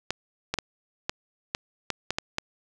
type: clicks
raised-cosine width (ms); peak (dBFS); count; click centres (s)
0.2; -9; 9; 0.106 / 0.54 / 0.587 / 1.095 / 1.549 / 1.903 / 2.106 / 2.185 / 2.384
effects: none

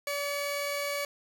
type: tone pair together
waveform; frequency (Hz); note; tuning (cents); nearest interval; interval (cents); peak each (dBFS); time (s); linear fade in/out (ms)
sawtooth; 574 / 2257; D5 / C#7; -40 / +31; 2 octaves; 2371; -28 / -32; 0.07-1.05; 2
effects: none

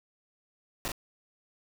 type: noise with echo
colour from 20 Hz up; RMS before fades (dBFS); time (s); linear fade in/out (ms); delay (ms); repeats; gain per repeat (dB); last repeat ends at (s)
pink; -33; 0.85-0.88; 0; 38; 1; -2; 0.918
effects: none

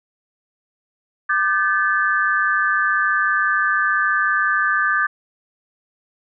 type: tone cluster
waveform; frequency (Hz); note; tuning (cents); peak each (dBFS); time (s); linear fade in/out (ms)
sine; 1195 / 1540 / 1734; D6 / G6 / A6; +30 / -31 / -26; -20; 1.29-5.07; 10
effects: none

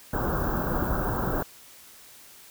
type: band-stop noise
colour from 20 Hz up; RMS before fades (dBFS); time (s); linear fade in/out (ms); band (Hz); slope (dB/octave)
pink; -27; 0.13-1.43; 5; 1600 to 15000; 96
effects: white hiss -50 dBFS RMS until 2.5 s

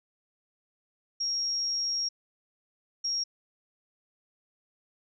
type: tone bursts at uneven times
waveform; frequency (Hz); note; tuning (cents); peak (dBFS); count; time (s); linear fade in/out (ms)
sine; 5588; F8; 0; -27; 2; 1.2-2.09 / 3.04-3.24; 10
effects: none

